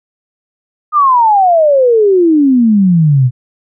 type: exponential sweep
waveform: sine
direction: down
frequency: 1244 to 120.5 Hz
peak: -5 dBFS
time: 0.92-3.31 s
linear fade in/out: 50 ms
effects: none